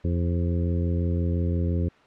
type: harmonic tone with a mistuned harmonic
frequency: 85.8 Hz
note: F2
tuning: 30 cents flat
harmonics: 1 / 2 / 3 / 4 / 5 / 6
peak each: -23 / -29 / -33 / -35 / -37 / -39 dBFS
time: 0.04-1.89 s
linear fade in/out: 10 ms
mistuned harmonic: 6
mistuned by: +38 cents
effects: white hiss -54 dBFS RMS until 2.06 s + low-pass 2000 Hz 12 dB/octave